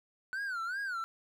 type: tone with vibrato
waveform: triangle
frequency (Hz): 1480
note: F#6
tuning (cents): 0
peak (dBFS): -32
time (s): 0.33-1.04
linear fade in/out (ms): 0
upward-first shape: sine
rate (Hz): 2.6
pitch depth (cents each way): 180
effects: none